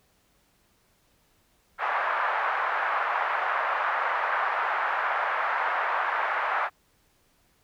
white band-pass noise, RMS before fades -27 dBFS, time 1.78-6.7 s, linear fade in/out 50 ms, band 690 to 1600 Hz, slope 24 dB/octave, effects pink hiss -66 dBFS RMS until 7.63 s

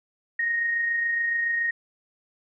sine tone with amplitude modulation, 1864.7 Hz, A#6, in tune, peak -21 dBFS, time 0.39-1.71 s, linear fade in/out 5 ms, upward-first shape sine, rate 27.1 Hz, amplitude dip 30%, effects none

